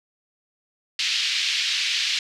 pink band-pass noise, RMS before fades -24 dBFS, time 0.99-2.19 s, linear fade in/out 2 ms, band 2400 to 5100 Hz, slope 24 dB/octave, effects none

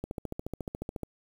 click train, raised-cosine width 2 ms, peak -21 dBFS, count 15, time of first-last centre 0.04-1.033 s, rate 14.1 Hz, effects 8-bit

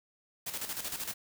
white noise with tremolo, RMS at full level -36 dBFS, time 0.46-1.14 s, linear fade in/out 10 ms, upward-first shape square, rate 13 Hz, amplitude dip 60%, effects none

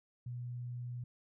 sine tone, 122.2 Hz, B2, 18 cents flat, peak -39 dBFS, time 0.26-1.04 s, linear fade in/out 5 ms, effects none

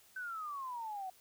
sine exponential sweep, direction down, 1542 to 733 Hz, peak -39 dBFS, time 0.16-1.1 s, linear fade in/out 5 ms, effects white hiss -64 dBFS RMS until 1.2 s

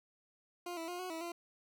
20% pulse tone with pitch steps, 351.8 / 328.8 / 354.6 / 367.3 / 325.3 / 343.2 Hz, F4 / E4 / F4 / F#4 / E4 / F4, +13 / -4 / +26 / -13 / -23 / -30 cents, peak -35 dBFS, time 0.66-1.32 s, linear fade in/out 5 ms, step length 110 ms, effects none

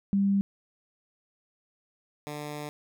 sine / 10% pulse tone pair in turn, 198.1 / 148.41 Hz, G3 / D3, +18 / +19 cents, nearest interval perfect fourth, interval 499 cents, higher first, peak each -21 / -27 dBFS, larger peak first, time 0.13-0.41 / 2.27-2.69 s, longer second, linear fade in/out 0 ms, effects none

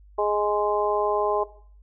harmonic tone, 208.1 Hz, G#3, 4 cents sharp, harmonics 2 / 3 / 4 / 5, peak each -24 / -26 / -27 / -28 dBFS, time 0.18-1.44 s, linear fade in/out 10 ms, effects noise-tail reverb RT60 0.5 s tail -17 dB re dry + added 50 Hz sine -48 dBFS peak until 1.82 s

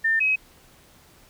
sine tone pair in turn, 1800 / 2546 Hz, A6 / D#7, +39 / +39 cents, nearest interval tritone, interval 600 cents, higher second, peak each -18 dBFS, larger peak neither, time 0.04-0.2 / 0.2-0.36 s, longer neither, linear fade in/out 10 ms, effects pink hiss -54 dBFS RMS until 1.29 s

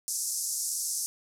pink band-pass noise, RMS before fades -32 dBFS, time 0.08-1.06 s, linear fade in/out 0 ms, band 5400 to 12000 Hz, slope 48 dB/octave, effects none

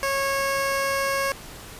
15% pulse tone, 548 Hz, C#5, 20 cents flat, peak -16 dBFS, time 0.03-1.32 s, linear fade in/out 0 ms, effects pink hiss -41 dBFS RMS until 1.79 s + resampled to 32000 Hz

